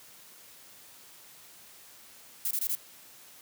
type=noise bursts; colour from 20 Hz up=violet; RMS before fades=-30 dBFS; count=4; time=2.45-2.752 s; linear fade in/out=2 ms; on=59 ms; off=22 ms; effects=white hiss -53 dBFS RMS until 3.41 s + high-pass 80 Hz 12 dB/octave